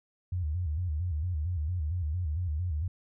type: tone with vibrato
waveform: sine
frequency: 82.41 Hz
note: E2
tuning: in tune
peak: -28 dBFS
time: 0.32-2.88 s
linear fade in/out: 5 ms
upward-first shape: square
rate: 4.4 Hz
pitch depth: 150 cents each way
effects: none